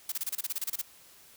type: noise bursts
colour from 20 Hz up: blue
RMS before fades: -32 dBFS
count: 13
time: 0.09-0.816 s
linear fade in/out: 5 ms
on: 30 ms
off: 28 ms
effects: white hiss -56 dBFS RMS until 1.36 s